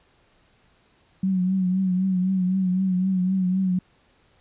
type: tone with vibrato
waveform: sine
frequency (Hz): 186.3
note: F#3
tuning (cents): +12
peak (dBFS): -19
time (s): 1.23-3.79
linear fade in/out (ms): 5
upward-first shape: triangle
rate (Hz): 3.9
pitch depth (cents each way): 61
effects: pink hiss -61 dBFS RMS until 4.4 s + resampled to 8000 Hz